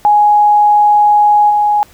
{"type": "tone with level steps", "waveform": "sine", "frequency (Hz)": 833, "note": "G#5", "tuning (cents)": 5, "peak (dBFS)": [-5, -8], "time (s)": [0.05, 1.83], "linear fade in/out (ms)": 0, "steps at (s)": 1.49, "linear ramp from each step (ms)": 20, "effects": ["pink hiss -44 dBFS RMS until 1.93 s"]}